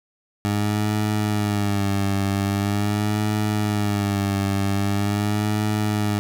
20% pulse tone with vibrato, 102.3 Hz, G#2, 26 cents flat, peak -15 dBFS, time 0.45-6.19 s, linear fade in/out 0 ms, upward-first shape sine, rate 0.43 Hz, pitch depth 63 cents each way, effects none

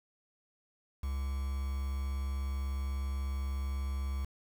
triangle tone with quantisation, 68.2 Hz, C#2, 28 cents flat, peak -30 dBFS, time 1.03-4.25 s, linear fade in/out 5 ms, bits 8, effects none

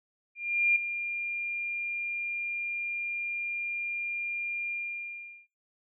sine tone with ADSR envelope, 2400 Hz, D7, 37 cents sharp, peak -20 dBFS, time 0.35-5.47 s, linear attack 410 ms, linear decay 4 ms, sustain -11 dB, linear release 760 ms, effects noise-tail reverb RT60 0.3 s tail -17 dB re dry

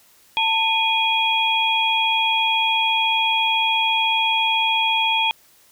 sine tone cluster, 893 / 2466 / 3308 Hz, A5 / D#7 / G#7, +25 / -16 / -8 cents, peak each -21 dBFS, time 0.37-5.31 s, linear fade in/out 0 ms, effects white hiss -54 dBFS RMS until 5.71 s

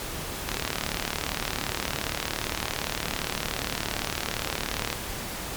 click train, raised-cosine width 0.2 ms, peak -9 dBFS, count 167, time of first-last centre 0.49-4.929 s, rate 37.4 Hz, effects pink hiss -34 dBFS RMS until 5.56 s + MP3 96 kbps

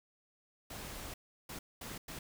pink noise bursts at uneven times, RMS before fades -45 dBFS, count 4, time 0.7-1.14 / 1.49-1.59 / 1.81-1.98 / 2.08-2.19 s, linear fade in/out 5 ms, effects none

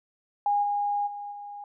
sine tone with level steps, 818 Hz, G#5, 26 cents flat, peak -21 / -24 / -34 / -37 dBFS, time 0.46-1.64 s, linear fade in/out 2 ms, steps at 0.62 / 1.06 / 1.31 s, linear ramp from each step 20 ms, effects none

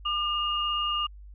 sine tone pair together, 1203 / 2840 Hz, D6 / F7, +41 / +28 cents, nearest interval octave + minor third, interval 1487 cents, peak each -28 dBFS, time 0.05-1.07 s, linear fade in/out 10 ms, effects added 50 Hz sine -43 dBFS peak until 1.34 s

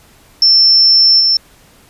sine tone with level steps, 5360 Hz, E8, 28 cents sharp, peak -5 / -8 dBFS, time 0.42-1.37 s, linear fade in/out 2 ms, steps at 1.19 s, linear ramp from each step 20 ms, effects pink hiss -46 dBFS RMS until 1.89 s + resampled to 32000 Hz

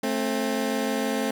20% pulse tone pair together, 219.8 / 266.1 Hz, A3 / C4, -2 / +29 cents, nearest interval minor third, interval 331 cents, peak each -22 / -22 dBFS, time 0.03-1.31 s, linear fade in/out 5 ms, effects none

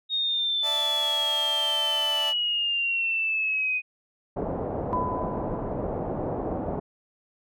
sine exponential sweep, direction down, 3729 to 2489 Hz, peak -23 dBFS, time 0.09-3.82 s, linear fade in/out 50 ms
sawtooth chord, D suspended second, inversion none, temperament just, 587.3 / 660.7 / 881 Hz, D5 / E5 / A5, 0 / +4 / +2 cents, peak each -32 / -33 / -29 dBFS, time 0.62-2.34 s, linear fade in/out 50 ms
white low-pass noise, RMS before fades -30 dBFS, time 4.36-6.8 s, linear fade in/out 10 ms, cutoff 720 Hz, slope 24 dB/octave
sine tone with exponential decay, 1000 Hz, B5, 21 cents sharp, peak -23 dBFS, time 4.93-6.08 s, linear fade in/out 0 ms, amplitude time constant 250 ms
effects none

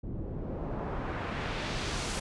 pink noise with low-pass filter sweep, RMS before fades -35 dBFS, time 0.03-2.2 s, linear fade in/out 10 ms, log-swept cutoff 240 to 9700 Hz, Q 0.99, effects resampled to 24000 Hz

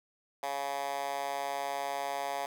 10% pulse tone with high-pass filter, 140 Hz, C#3, 18 cents sharp, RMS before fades -35 dBFS, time 0.43-2.46 s, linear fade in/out 2 ms, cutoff 740 Hz, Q 2.3, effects none

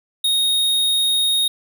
square tone, 3729 Hz, A#7, in tune, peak -16 dBFS, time 0.24-1.48 s, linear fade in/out 5 ms, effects none

